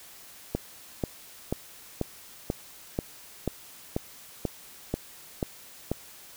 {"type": "click train", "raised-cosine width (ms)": 2, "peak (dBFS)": -13, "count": 12, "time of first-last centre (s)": [0.55, 5.916], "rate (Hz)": 2.05, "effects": ["white hiss -49 dBFS RMS until 6.36 s"]}